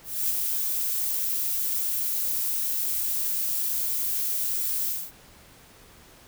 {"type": "noise with ADSR envelope", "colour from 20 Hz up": "violet", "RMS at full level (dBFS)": -24, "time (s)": [0.03, 5.12], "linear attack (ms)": 270, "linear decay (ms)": 7, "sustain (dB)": -3, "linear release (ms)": 240, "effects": ["pink hiss -52 dBFS RMS until 6.27 s"]}